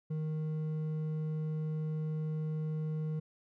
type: tone with hard clipping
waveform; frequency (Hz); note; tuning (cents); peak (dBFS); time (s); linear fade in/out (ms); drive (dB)
sine; 155.56; D#3; 0; -34; 0.1-3.2; 10; 5
effects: none